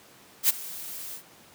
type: noise with ADSR envelope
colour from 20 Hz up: blue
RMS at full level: -18 dBFS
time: 0.43-1.23 s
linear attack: 63 ms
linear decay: 18 ms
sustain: -20 dB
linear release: 94 ms
effects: pink hiss -53 dBFS RMS until 1.54 s + high-pass 150 Hz 12 dB/octave

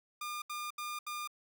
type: tone bursts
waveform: sawtooth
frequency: 1207 Hz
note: D6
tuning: 47 cents sharp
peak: -34 dBFS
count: 4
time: 0.21-1.275 s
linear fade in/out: 5 ms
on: 210 ms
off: 75 ms
effects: none

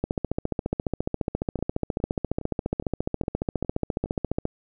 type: two click trains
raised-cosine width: 2 ms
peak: -23 / -11 dBFS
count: 7 / 65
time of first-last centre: 1.59-4.059 / 0.04-4.454 s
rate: 2.43 / 14.5 Hz
effects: none

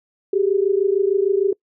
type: tone pair together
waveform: sine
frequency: 384.9 / 411.5 Hz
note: G4 / G#4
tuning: -32 / -16 cents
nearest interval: minor second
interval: 116 cents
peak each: -17 / -19 dBFS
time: 0.33-1.53 s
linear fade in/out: 5 ms
effects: noise-tail reverb RT60 0.1 s tail -26 dB re dry

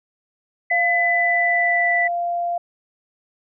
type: tone with pitch glide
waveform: sine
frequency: 2007 to 1978.2 Hz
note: B6 to B6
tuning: +27 to +2 cents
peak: -17 dBFS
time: 0.7-2.08 s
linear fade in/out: 10 ms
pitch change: -25 cents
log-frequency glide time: 0.83-1.86 s
type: tone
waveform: sine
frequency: 694 Hz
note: F5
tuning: 11 cents flat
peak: -20 dBFS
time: 0.71-2.58 s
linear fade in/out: 5 ms
effects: none

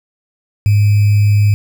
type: tone with sample-and-hold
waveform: sine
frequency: 103.4 Hz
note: G#2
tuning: 7 cents flat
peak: -7 dBFS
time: 0.66-1.54 s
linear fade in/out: 0 ms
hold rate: 2450 Hz
effects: none

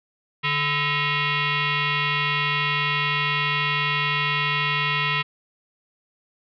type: tone with frequency modulation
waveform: sine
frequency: 433 Hz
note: A4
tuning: 28 cents flat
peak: -20 dBFS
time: 0.43-5.23 s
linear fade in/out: 20 ms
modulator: 581 Hz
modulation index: 5.2
effects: none

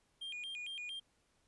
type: tone with vibrato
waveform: triangle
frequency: 2794 Hz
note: F7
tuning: in tune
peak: -40 dBFS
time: 0.21-1 s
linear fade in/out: 10 ms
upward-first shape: square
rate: 4.4 Hz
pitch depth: 230 cents each way
effects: pink hiss -75 dBFS RMS until 1.47 s + resampled to 24000 Hz

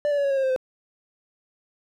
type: tone with pitch steps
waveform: triangle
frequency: 587.3 / 576.5 / 566 / 555.6 / 545.4 / 535.5 / 525.6 / 516 Hz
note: D5 / D5 / C#5 / C#5 / C#5 / C5 / C5 / C5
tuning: 0 / -32 / +36 / +4 / -28 / +40 / +8 / -24 cents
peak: -18 dBFS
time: 0.05-0.562 s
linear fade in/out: 0 ms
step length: 64 ms
effects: none

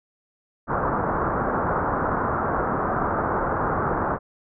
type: low-pass noise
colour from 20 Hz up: white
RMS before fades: -24 dBFS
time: 0.67-4.19 s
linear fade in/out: 50 ms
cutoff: 1400 Hz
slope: 48 dB/octave
effects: none

